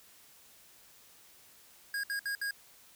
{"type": "tone bursts", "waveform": "square", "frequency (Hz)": 1634, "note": "G#6", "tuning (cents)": -29, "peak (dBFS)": -33, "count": 4, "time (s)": [1.94, 2.509], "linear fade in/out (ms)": 2, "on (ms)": 95, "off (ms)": 63, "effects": ["white hiss -59 dBFS RMS until 2.95 s"]}